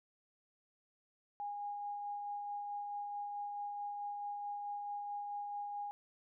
sine tone with tremolo, 819 Hz, G#5, 24 cents flat, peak -38 dBFS, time 1.4-5.91 s, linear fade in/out 0 ms, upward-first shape sine, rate 4.6 Hz, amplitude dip 25%, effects none

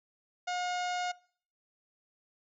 harmonic tone with a mistuned harmonic, 718 Hz, F5, 48 cents sharp, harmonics 1 / 2 / 3 / 4 / 5 / 6 / 7 / 8 / 9 / 10, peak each -33 / -39 / -43 / -45 / -47 / -49 / -50 / -51 / -52 / -53 dBFS, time 0.47-1.12 s, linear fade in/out 10 ms, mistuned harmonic 5, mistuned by +29 cents, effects noise-tail reverb RT60 0.5 s tail -22 dB re dry

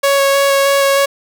sawtooth tone with vibrato, 554.4 Hz, C#5, in tune, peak -6 dBFS, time 0.03-1.06 s, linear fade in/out 10 ms, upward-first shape square, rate 3.2 Hz, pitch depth 8 cents each way, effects none

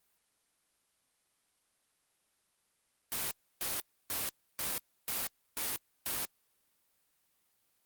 white noise bursts, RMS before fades -35 dBFS, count 7, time 3.12-6.25 s, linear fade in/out 0 ms, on 190 ms, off 300 ms, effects white hiss -75 dBFS RMS until 7.85 s + Opus 32 kbps

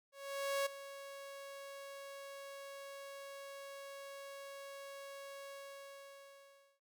sawtooth tone with ADSR envelope, 554.4 Hz, C#5, in tune, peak -29 dBFS, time 0.12-6.8 s, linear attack 540 ms, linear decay 11 ms, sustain -15 dB, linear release 1300 ms, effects none

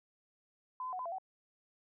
sine tone with pitch steps, 1014 / 1023 / 737 / 1012 / 678 / 757 Hz, B5 / C6 / F#5 / B5 / E5 / F#5, +45 / -39 / -7 / +42 / +49 / +39 cents, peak -37 dBFS, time 0.8-1.184 s, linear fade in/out 2 ms, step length 64 ms, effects none

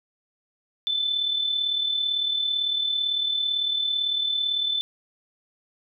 sine tone with amplitude modulation, 3520 Hz, A7, in tune, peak -20 dBFS, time 0.87-4.81 s, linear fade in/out 0 ms, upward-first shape sine, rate 37.9 Hz, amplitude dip 50%, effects none

